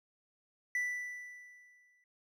triangle tone with exponential decay, 1975.5 Hz, B6, in tune, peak -28 dBFS, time 0.75-2.04 s, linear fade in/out 2 ms, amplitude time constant 280 ms, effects none

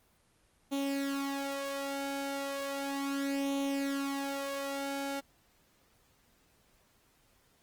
sawtooth tone with flanger, 277.2 Hz, C#4, in tune, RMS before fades -35 dBFS, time 0.71-5.21 s, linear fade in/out 20 ms, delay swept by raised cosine 0.3 to 2.3 ms, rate 0.35 Hz, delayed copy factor +0.7, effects pink hiss -68 dBFS RMS until 7.62 s + Opus 24 kbps

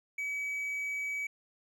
triangle tone, 2279 Hz, C#7, 47 cents sharp, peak -31 dBFS, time 0.18-1.27 s, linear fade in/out 5 ms, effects none

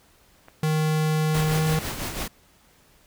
clicks, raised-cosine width 0.5 ms, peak -29 dBFS, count 2, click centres 0.484 / 1.671 s
square tone with pitch glide, 155.56 to 157.1 Hz, D#3 to D#3, 0 to +17 cents, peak -21 dBFS, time 0.63-1.79 s, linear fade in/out 2 ms, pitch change +17 cents, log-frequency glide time 1.53-1.59 s
pink noise with tremolo, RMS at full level -29 dBFS, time 1.34-2.28 s, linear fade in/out 5 ms, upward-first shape sine, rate 6 Hz, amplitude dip 50%
effects pink hiss -58 dBFS RMS until 3.06 s

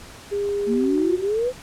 sine tone with pitch glide, 405.2 to 373.7 Hz, G#4 to F#4, -43 to +17 cents, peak -21 dBFS, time 0.31-1.24 s, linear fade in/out 20 ms, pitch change -140 cents, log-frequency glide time 0.7-0.94 s
clicks, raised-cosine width 1 ms, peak -27 dBFS, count 6, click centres 0.49 / 0.613 / 0.737 / 0.839 / 0.978 / 1.019 s
sine exponential sweep, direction up, 220 to 520 Hz, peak -19 dBFS, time 0.66-1.53 s, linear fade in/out 50 ms
effects pink hiss -42 dBFS RMS until 1.62 s + low-pass 10000 Hz 12 dB/octave

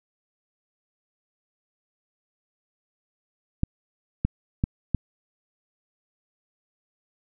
clicks, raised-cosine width 5 ms, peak -9 dBFS, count 4, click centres 3.634 / 4.25 / 4.639 / 4.947 s, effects none

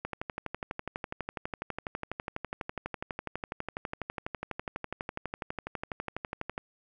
click train, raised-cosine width 0.5 ms, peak -19 dBFS, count 80, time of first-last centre 0.05-6.579 s, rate 12.1 Hz, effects none

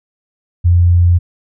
sine tone, 87.31 Hz, F2, in tune, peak -6 dBFS, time 0.64-1.19 s, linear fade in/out 20 ms, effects none

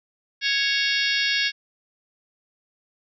harmonic tone with a mistuned harmonic, 554.4 Hz, C#5, in tune, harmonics 3 / 4 / 5 / 6 / 7 / 8 / 9 / 10, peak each -26 / -27 / -28 / -29 / -29 / -30 / -31 / -31 dBFS, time 0.41-1.52 s, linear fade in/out 50 ms, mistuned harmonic 7, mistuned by -78 cents, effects none

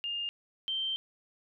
sine tone pair in turn, 2818 / 3130 Hz, F7 / G7, +15 / -3 cents, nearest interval major second, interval 182 cents, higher second, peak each -32 / -30 dBFS, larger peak second, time 0.04-0.29 / 0.68-0.96 s, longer second, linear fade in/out 0 ms, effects none

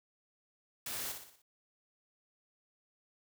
white noise with echo, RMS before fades -40 dBFS, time 0.86-1.12 s, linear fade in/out 5 ms, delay 60 ms, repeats 5, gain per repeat -6 dB, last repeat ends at 1.42 s, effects none

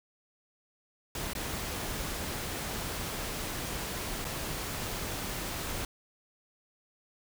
pink noise with dropouts, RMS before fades -36 dBFS, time 1.15-5.85 s, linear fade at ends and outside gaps 2 ms, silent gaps 1.334-1.351 / 4.245-4.25 s, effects none

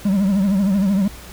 triangle tone with vibrato, 196 Hz, G3, in tune, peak -12 dBFS, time 0.05-1.08 s, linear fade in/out 5 ms, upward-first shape triangle, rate 13 Hz, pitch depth 120 cents each way, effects added 60 Hz sine -40 dBFS peak until 1.32 s + pink hiss -39 dBFS RMS until 1.32 s

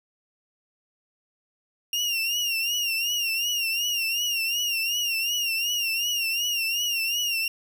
30% pulse tone with vibrato, 2794 Hz, F7, in tune, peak -21 dBFS, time 1.93-7.48 s, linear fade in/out 2 ms, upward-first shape triangle, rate 2.7 Hz, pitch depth 100 cents each way, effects none

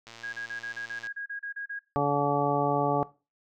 click train, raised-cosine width 0.2 ms, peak -28 dBFS, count 116, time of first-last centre 0.07-1.07 s, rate 115 Hz
sine tone bursts, 1640 Hz, G#6, 22 cents flat, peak -33 dBFS, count 12, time 0.23-1.793 s, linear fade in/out 10 ms, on 100 ms, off 33 ms
harmonic tone, 143.4 Hz, D3, 41 cents flat, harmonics 1 / 2 / 3 / 4 / 5 / 6 / 8, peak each -31 / -31 / -31 / -31 / -31 / -31 / -31 dBFS, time 1.96-3.03 s, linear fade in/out 0 ms
effects noise-tail reverb RT60 0.3 s tail -19 dB re dry

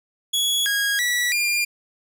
sawtooth tone with pitch steps, 3362 / 1641 / 1946 / 2402 Hz, G#7 / G#6 / B6 / D7, +20 / -21 / -26 / +38 cents, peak -16 dBFS, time 0.33-1.65 s, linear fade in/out 10 ms, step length 330 ms, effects none

